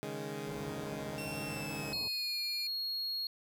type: chord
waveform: 15% pulse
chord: C# suspended second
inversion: none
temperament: equal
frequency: 138.59 / 155.56 / 207.7 Hz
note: C#3 / D#3 / G#3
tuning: 0 / 0 / 0 cents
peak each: -37 dBFS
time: 0.03-1.93 s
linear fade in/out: 0 ms
type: low-pass noise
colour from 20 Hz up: pink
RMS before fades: -46 dBFS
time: 0.47-2.08 s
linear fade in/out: 2 ms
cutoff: 1100 Hz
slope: 96 dB/octave
type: tone with pitch glide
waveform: sawtooth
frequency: 2707 to 2398 Hz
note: E7 to D7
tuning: +45 to +36 cents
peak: -39 dBFS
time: 1.18-2.67 s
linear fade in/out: 2 ms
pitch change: -209 cents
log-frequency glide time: 1.44-2.42 s
type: tone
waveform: triangle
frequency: 4300 Hz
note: C8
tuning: 47 cents sharp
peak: -33 dBFS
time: 1.93-3.27 s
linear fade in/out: 2 ms
effects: high-pass 80 Hz 12 dB/octave